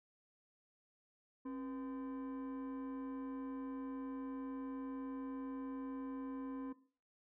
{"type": "tone with frequency modulation", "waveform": "sine", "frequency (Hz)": 268.2, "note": "C4", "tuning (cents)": 43, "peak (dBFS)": -39, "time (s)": [1.45, 6.73], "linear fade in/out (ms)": 10, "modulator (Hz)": 756, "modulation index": 0.49, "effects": ["noise-tail reverb RT60 0.4 s tail -17 dB re dry", "tanh soft clip ceiling -40 dBFS"]}